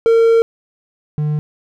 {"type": "tone pair in turn", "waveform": "triangle", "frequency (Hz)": [457.1, 150.22], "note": ["A#4", "D3"], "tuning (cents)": [-34, 39], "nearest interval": "octave + perfect fifth", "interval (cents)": 1927, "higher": "first", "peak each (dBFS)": [-6, -13], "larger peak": "first", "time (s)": [[0.06, 0.42], [1.18, 1.39]], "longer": "first", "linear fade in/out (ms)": 0, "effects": []}